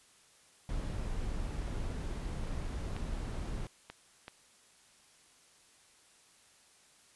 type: noise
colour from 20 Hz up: brown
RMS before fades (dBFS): -37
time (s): 0.69-3.67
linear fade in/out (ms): 2
type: clicks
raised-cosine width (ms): 0.3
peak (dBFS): -28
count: 3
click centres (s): 2.965 / 3.9 / 4.281
effects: white hiss -63 dBFS RMS until 7.15 s + resampled to 24000 Hz